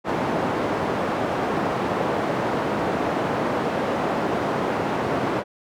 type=band-pass noise; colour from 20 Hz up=white; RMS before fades=-24 dBFS; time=0.04-5.44 s; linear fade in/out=50 ms; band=140 to 790 Hz; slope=12 dB/octave; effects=none